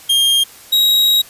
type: tone pair in turn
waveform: 45% pulse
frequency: 3215 / 3816 Hz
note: G7 / A#7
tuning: +43 / +40 cents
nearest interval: minor third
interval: 297 cents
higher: second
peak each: -10 dBFS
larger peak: neither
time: 0.09-0.44 / 0.72-1.22 s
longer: second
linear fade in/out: 10 ms
effects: white hiss -40 dBFS RMS until 1.29 s + resampled to 32000 Hz